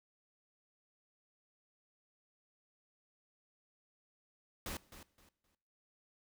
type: noise with echo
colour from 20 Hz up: pink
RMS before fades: -42 dBFS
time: 4.66-4.77 s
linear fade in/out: 2 ms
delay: 260 ms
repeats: 3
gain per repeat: -12 dB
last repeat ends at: 5.55 s
effects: noise-tail reverb RT60 1.0 s tail -21 dB re dry